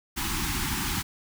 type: band-stop noise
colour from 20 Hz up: pink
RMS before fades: -29 dBFS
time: 0.16-1.03 s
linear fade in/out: 20 ms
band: 370 to 790 Hz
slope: 96 dB/octave
effects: none